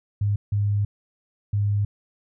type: tone bursts at uneven times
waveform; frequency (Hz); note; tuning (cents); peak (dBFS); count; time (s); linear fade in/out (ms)
sine; 102.4; G#2; -24; -19; 3; 0.21-0.36 / 0.52-0.85 / 1.53-1.85; 5
effects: none